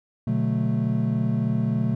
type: chord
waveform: triangle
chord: B minor seventh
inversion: none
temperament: equal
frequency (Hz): 123.47 / 146.83 / 185 / 220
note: B2 / D3 / F#3 / A3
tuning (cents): 0 / 0 / 0 / 0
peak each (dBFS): -23 / -26 / -27 / -23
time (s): 0.27-1.95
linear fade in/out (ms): 5
effects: none